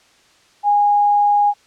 sine tone, 822 Hz, G#5, 18 cents flat, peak -11 dBFS, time 0.63-1.54 s, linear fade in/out 50 ms, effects white hiss -53 dBFS RMS until 1.66 s + low-pass 6000 Hz 12 dB/octave

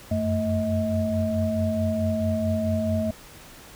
sine tone cluster, 90.1 / 94.7 / 222.1 / 636 Hz, F#2 / F#2 / A3 / D#5, -45 / +41 / +16 / +38 cents, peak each -31 / -28 / -25 / -27 dBFS, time 0.11-3.11 s, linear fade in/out 5 ms, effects pink hiss -46 dBFS RMS until 3.75 s

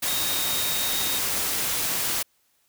sine tone in noise, 3729 Hz, A#7, in tune, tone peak -30 dBFS, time 0.07-1.19 s, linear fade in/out 10 ms, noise white, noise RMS -26 dBFS, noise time 0.02-2.23 s, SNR -7 dB, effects white hiss -67 dBFS RMS until 2.68 s

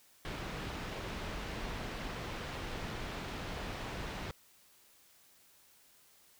pink low-pass noise, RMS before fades -41 dBFS, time 0.25-4.31 s, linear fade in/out 0 ms, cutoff 3700 Hz, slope 12 dB/octave, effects white hiss -64 dBFS RMS until 6.39 s

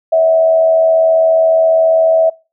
sine tone with frequency modulation, 649 Hz, E5, 27 cents flat, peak -7 dBFS, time 0.12-2.3 s, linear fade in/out 10 ms, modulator 85.4 Hz, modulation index 0.35, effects noise-tail reverb RT60 0.3 s tail -24 dB re dry

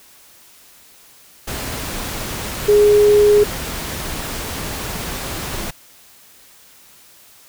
sine tone in noise, 415.3 Hz, G#4, in tune, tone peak -8 dBFS, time 2.68-3.44 s, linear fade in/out 10 ms, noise pink, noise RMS -26 dBFS, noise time 1.47-5.71 s, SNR +15 dB, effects white hiss -47 dBFS RMS until 7.48 s

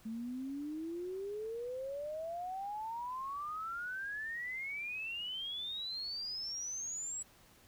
sine exponential sweep, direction up, 218.5 to 7850 Hz, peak -38 dBFS, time 0.05-7.23 s, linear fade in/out 10 ms, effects pink hiss -63 dBFS RMS until 7.67 s

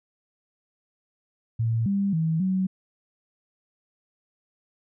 sine tone with pitch steps, 114 / 198.5 / 161.1 / 187.9 Hz, A#2 / G3 / E3 / F#3, -38 / +22 / -39 / +27 cents, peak -21 dBFS, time 1.59-2.67 s, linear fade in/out 10 ms, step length 270 ms, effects none

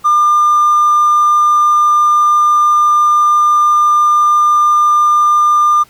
triangle tone with hard clipping, 1201 Hz, D6, 38 cents sharp, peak -7 dBFS, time 0.04-5.84 s, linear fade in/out 20 ms, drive 4 dB, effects pink hiss -46 dBFS RMS until 5.89 s

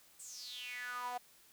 sawtooth tone with high-pass filter sweep, 246.9 Hz, B3, in tune, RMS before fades -44 dBFS, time 0.19-1.18 s, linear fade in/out 10 ms, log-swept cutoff 8400 to 730 Hz, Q 7.5, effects white hiss -64 dBFS RMS until 1.52 s

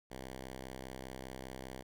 5% pulse tone, 65 Hz, C2, 11 cents flat, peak -33 dBFS, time 0.1-1.83 s, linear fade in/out 20 ms, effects none

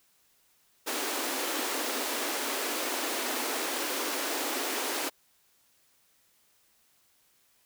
pink high-pass noise, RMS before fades -32 dBFS, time 0.86-5.1 s, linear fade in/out 20 ms, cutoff 250 Hz, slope 96 dB/octave, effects white hiss -67 dBFS RMS until 7.65 s

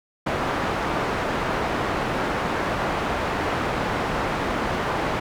white low-pass noise, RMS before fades -25 dBFS, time 0.26-5.2 s, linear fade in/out 10 ms, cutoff 1200 Hz, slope 12 dB/octave, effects none

